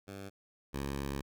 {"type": "tone pair in turn", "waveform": "10% pulse", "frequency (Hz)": [98, 69.3], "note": ["G2", "C#2"], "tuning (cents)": [0, 0], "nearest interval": "tritone", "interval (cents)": 600, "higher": "first", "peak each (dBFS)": [-35, -27], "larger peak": "second", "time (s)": [[0.07, 0.3], [0.73, 1.22]], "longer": "second", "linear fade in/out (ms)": 20, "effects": []}